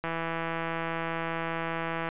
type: click train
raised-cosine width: 0.5 ms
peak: -17 dBFS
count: 339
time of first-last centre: 0.04-2.088 s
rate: 165 Hz
effects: resampled to 8000 Hz